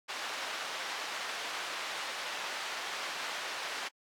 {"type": "band-pass noise", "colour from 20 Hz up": "pink", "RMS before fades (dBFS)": -39, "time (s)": [0.08, 3.89], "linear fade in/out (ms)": 20, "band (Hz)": [890, 4700], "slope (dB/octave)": 12, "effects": ["AAC 64 kbps"]}